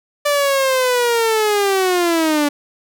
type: linear sweep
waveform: sawtooth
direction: down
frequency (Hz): 587.3 to 286.3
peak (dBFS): -10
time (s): 0.25-2.49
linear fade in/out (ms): 10
effects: none